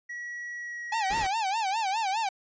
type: tone with pitch glide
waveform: triangle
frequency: 1924 to 1905.2 Hz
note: B6 to A#6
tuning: -46 to +37 cents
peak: -33 dBFS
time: 0.09-1.27 s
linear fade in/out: 10 ms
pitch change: -17 cents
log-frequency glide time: 0.56-0.86 s
type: tone with vibrato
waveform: 45% pulse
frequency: 830.6 Hz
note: G#5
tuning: in tune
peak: -26 dBFS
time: 0.92-2.29 s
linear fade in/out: 5 ms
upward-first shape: sine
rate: 4.9 Hz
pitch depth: 170 cents each way
type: noise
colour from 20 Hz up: pink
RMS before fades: -37 dBFS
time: 1.1-1.27 s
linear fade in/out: 5 ms
effects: resampled to 16000 Hz